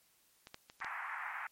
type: clicks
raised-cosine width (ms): 0.2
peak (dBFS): -32 / -28 / -34 / -36 / -27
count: 5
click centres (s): 0.471 / 0.544 / 0.699 / 0.803 / 0.846
type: band-pass noise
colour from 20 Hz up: white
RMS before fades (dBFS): -42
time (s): 0.81-1.47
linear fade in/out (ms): 2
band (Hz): 810 to 2100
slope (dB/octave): 48
effects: white hiss -70 dBFS RMS until 1.51 s + MP3 64 kbps